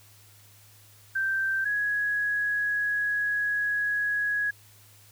sine tone pair in turn, 1566 / 1668.3 Hz, G6 / G#6, -2 / +7 cents, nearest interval minor second, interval 109 cents, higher second, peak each -24 dBFS, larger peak neither, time 1.15-1.65 / 1.65-4.51 s, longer second, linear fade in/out 10 ms, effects added 103 Hz sine -56 dBFS peak until 5.11 s + white hiss -56 dBFS RMS until 5.11 s

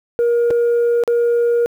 sine tone with dropouts, 473.2 Hz, A#4, 26 cents sharp, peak -10 dBFS, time 0.19-1.66 s, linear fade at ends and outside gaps 0 ms, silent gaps 0.505-0.509 / 1.037-1.077 s, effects tanh soft clip ceiling -11 dBFS + 8-bit

